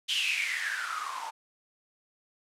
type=noise with band-pass filter sweep; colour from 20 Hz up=blue; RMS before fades=-32 dBFS; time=0.08-1.31 s; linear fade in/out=20 ms; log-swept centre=3200 to 870 Hz; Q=9.7; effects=low-pass 10000 Hz 12 dB/octave